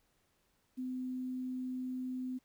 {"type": "tone with quantisation", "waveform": "sine", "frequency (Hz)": 255.2, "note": "C4", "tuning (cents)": -43, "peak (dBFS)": -36, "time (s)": [0.77, 2.39], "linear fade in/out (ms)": 20, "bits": 11, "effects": ["pink hiss -75 dBFS RMS until 2.44 s"]}